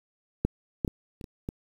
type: clicks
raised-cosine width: 3 ms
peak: -10 / -13 / -18 / -29 / -27 / -19 dBFS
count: 6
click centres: 0.45 / 0.848 / 0.878 / 1.212 / 1.242 / 1.489 s
effects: 8-bit